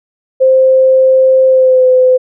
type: tone with pitch glide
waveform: sine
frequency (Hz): 523.3 to 510.5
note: C5 to C5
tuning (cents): 0 to -43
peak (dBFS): -4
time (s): 0.4-2.18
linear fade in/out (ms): 20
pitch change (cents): -43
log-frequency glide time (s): 1.47-1.86
effects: none